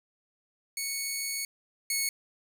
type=tone pair in turn; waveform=10% pulse; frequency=2217 / 2203 Hz; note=C#7 / C#7; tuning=0 / -11 cents; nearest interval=unison; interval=11 cents; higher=first; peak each=-22 / -18 dBFS; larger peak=second; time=0.77-1.45 / 1.9-2.09 s; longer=first; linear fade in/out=2 ms; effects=none